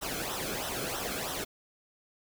pink noise with flanger, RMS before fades -35 dBFS, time 0.01-1.45 s, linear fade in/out 20 ms, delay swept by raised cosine 0.43 to 1.09 ms, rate 3.1 Hz, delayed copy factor -0.7, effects none

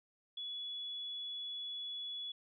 sine tone, 3400 Hz, G#7, 40 cents sharp, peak -40 dBFS, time 0.37-2.32 s, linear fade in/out 5 ms, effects none

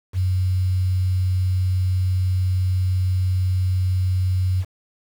sine tone with quantisation, 92.6 Hz, F#2, 2 cents sharp, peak -17 dBFS, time 0.13-4.65 s, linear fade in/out 50 ms, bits 7, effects none

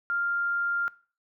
sine tone, 1396.9 Hz, F6, in tune, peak -25 dBFS, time 0.1-0.88 s, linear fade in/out 0 ms, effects noise-tail reverb RT60 0.4 s tail -20 dB re dry

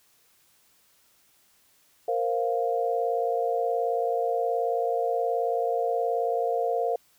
sine chord, Bb suspended second, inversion none, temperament equal with one note detuned, 464.6 / 523.3 / 698.5 Hz, Bb4 / C5 / F5, -6 / 0 / 0 cents, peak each -27 / -30 / -27 dBFS, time 2.08-6.96 s, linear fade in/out 5 ms, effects white hiss -63 dBFS RMS until 7.18 s

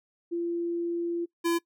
sine / square tone pair in turn, 342 / 338.5 Hz, F4 / E4, -36 / +46 cents, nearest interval unison, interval 18 cents, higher first, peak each -27 / -24 dBFS, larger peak second, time 0.31-1.26 / 1.44-1.59 s, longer first, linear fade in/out 20 ms, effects noise-tail reverb RT60 0.1 s tail -22 dB re dry

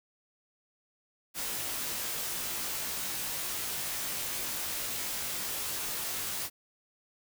white noise with comb filter, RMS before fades -35 dBFS, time 1.34-6.5 s, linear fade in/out 50 ms, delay 18 ms, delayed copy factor -0.8, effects none

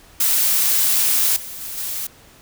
blue noise with level steps, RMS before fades -17 / -33 / -30 / -26 dBFS, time 0.2-2.07 s, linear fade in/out 5 ms, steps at 1.36 / 1.61 / 1.77 s, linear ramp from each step 5 ms, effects pink hiss -48 dBFS RMS until 2.41 s

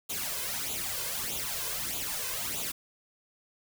white noise with flanger, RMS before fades -34 dBFS, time 0.09-2.72 s, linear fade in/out 10 ms, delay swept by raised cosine 0.28 to 1.98 ms, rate 1.6 Hz, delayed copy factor +0.7, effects none

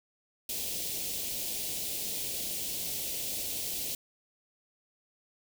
white band-stop noise, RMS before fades -35 dBFS, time 0.49-3.95 s, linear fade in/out 2 ms, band 650 to 2600 Hz, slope 24 dB/octave, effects none

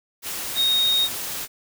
sine tone in noise, 3729 Hz, A#7, in tune, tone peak -17 dBFS, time 0.55-1.09 s, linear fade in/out 50 ms, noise white, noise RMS -30 dBFS, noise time 0.22-1.48 s, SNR +10 dB, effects none

